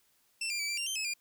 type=tone with pitch steps; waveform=20% pulse; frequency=2682 / 2388 / 2302 / 2354 / 2777 / 3120 / 2584 / 2400 Hz; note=E7 / D7 / D7 / D7 / F7 / G7 / E7 / D7; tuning=+29 / +28 / -35 / +3 / -10 / -9 / -35 / +37 cents; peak=-27 dBFS; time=0.41-1.138 s; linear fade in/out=5 ms; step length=91 ms; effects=white hiss -70 dBFS RMS until 1.2 s